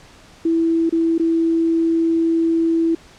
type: tone with dropouts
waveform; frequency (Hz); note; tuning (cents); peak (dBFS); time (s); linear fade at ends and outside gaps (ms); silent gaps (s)
sine; 329.6; E4; 0; -14; 0.45-2.95; 5; 0.895-0.924 / 1.181-1.196
effects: pink hiss -46 dBFS RMS until 3.18 s + low-pass 7000 Hz 12 dB/octave